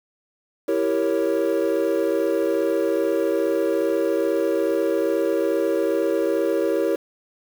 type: chord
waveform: triangle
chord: E diminished seventh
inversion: none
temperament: equal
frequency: 329.6 / 392 / 466.2 / 554.4 Hz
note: E4 / G4 / Bb4 / Db5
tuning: 0 / 0 / 0 / 0 cents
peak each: -22 dBFS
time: 0.68-6.96 s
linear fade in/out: 5 ms
effects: tanh soft clip ceiling -9 dBFS + 7-bit